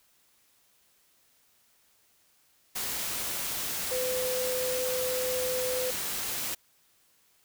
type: tone in noise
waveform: sine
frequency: 507 Hz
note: B4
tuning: 45 cents sharp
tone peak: -29 dBFS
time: 3.91-5.91 s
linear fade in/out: 10 ms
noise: white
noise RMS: -33 dBFS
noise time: 2.75-6.55 s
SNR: +1 dB
effects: white hiss -66 dBFS RMS until 7.44 s